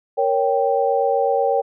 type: chord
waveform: sine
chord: G diminished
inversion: first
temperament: equal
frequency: 466.2 / 554.4 / 784 Hz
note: Bb4 / Db5 / G5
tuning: 0 / 0 / 0 cents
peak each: -20 dBFS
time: 0.17-1.62 s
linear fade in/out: 20 ms
effects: none